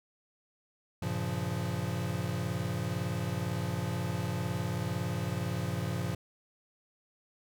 square chord, G half-diminished seventh, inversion none, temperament equal with one note detuned, 97.04 / 116.54 / 138.59 / 174.61 Hz, G2 / Bb2 / Db3 / F3, -17 / 0 / 0 / 0 cents, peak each -38 / -37 / -39 / -37 dBFS, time 1.02-6.15 s, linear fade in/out 5 ms, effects none

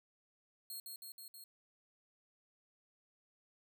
5% pulse tone with echo, 4257 Hz, C8, 29 cents sharp, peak -37 dBFS, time 0.7-0.8 s, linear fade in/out 2 ms, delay 160 ms, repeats 4, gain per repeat -2 dB, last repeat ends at 1.44 s, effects none

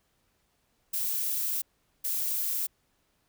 violet noise bursts at uneven times, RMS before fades -30 dBFS, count 2, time 0.93-1.62 / 2.04-2.67 s, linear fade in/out 10 ms, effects pink hiss -72 dBFS RMS until 3.28 s

